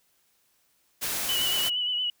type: noise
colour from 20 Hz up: white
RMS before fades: -30 dBFS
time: 1.01-1.7 s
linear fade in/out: 20 ms
type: tone with vibrato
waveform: sine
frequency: 2960 Hz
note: F#7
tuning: in tune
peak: -25 dBFS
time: 1.29-2.1 s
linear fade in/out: 2 ms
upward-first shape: triangle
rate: 8.6 Hz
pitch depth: 44 cents each way
effects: white hiss -68 dBFS RMS until 2.2 s